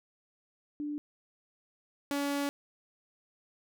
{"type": "tone pair in turn", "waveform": ["sine", "sawtooth"], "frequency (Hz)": [294.9, 283.6], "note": ["D4", "C#4"], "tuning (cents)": [7, 40], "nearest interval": "minor second", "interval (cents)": 67, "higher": "first", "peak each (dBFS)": [-33, -26], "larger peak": "second", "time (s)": [[0.8, 0.98], [2.11, 2.49]], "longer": "second", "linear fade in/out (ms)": 0, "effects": []}